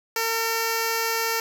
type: tone with notch filter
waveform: 5% pulse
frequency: 454.2 Hz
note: A#4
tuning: 45 cents flat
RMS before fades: -25 dBFS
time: 0.16-1.4 s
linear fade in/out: 2 ms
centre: 3500 Hz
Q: 1.5
effects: none